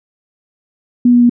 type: tone with pitch steps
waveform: sine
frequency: 243.8 / 242.1 / 240.4 Hz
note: B3 / B3 / B3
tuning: -22 / -34 / -46 cents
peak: -5 dBFS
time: 1.05-1.296 s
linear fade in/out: 5 ms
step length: 82 ms
effects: none